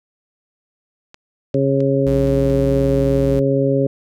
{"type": "clicks", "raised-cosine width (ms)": 0.2, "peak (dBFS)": -22, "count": 5, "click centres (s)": [1.144, 1.543, 1.805, 2.273, 2.5]}
{"type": "harmonic tone", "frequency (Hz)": 136.9, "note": "C#3", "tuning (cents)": -21, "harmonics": [1, 2, 3, 4], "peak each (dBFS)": [-19, -19, -19, -19], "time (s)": [1.54, 3.87], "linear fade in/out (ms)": 5}
{"type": "tone", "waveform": "square", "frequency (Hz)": 59.4, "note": "A#1", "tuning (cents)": 33, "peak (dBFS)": -24, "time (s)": [2.06, 3.4], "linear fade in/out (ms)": 10}
{"effects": []}